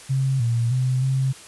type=tone with pitch steps; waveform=sine; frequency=133.9 / 117.2 / 128.4 / 133 Hz; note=C3 / A#2 / C3 / C3; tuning=+40 / +10 / -32 / +29 cents; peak=-18 dBFS; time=0.09-1.33 s; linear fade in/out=20 ms; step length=310 ms; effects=white hiss -43 dBFS RMS until 1.47 s + resampled to 24000 Hz